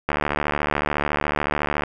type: click train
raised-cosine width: 0.5 ms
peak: -6 dBFS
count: 130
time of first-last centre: 0.09-1.836 s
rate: 73.9 Hz
effects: none